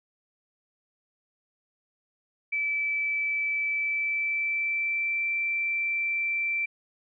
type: tone with pitch glide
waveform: sine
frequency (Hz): 2312 to 2342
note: D7 to D7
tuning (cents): -28 to -5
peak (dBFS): -25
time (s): 2.52-6.66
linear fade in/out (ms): 10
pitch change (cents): +23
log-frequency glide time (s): 3.67-5.28
effects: none